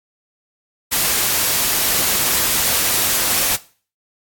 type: noise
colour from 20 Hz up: white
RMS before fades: -17 dBFS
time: 0.91-3.57 s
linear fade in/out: 20 ms
effects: noise-tail reverb RT60 0.4 s tail -18 dB re dry + AAC 64 kbps